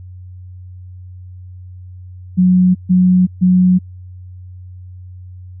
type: tone bursts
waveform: sine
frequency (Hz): 182.7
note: F#3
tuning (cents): -22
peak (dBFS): -7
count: 3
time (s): 2.37-3.79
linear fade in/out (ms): 20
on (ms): 380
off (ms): 140
effects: added 91 Hz sine -31 dBFS peak until 5.6 s